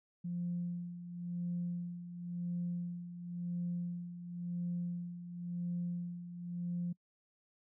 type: tone with tremolo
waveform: sine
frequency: 174.61 Hz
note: F3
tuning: in tune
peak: -33 dBFS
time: 0.24-6.93 s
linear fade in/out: 10 ms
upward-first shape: sine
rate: 0.95 Hz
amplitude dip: 70%
effects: noise-tail reverb RT60 0.1 s tail -26 dB re dry + tanh soft clip ceiling -29 dBFS